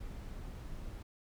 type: noise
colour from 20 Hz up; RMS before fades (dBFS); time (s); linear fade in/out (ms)
brown; -44; 0-1.03; 10
effects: none